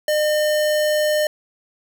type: tone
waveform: square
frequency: 606 Hz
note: D#5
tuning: 46 cents flat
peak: -17 dBFS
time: 0.08-1.27 s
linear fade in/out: 2 ms
effects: none